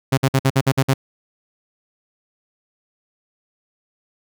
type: tone bursts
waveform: sawtooth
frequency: 134.3 Hz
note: C3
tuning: 46 cents sharp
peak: -9 dBFS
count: 8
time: 0.12-0.939 s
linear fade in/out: 10 ms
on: 56 ms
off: 53 ms
effects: none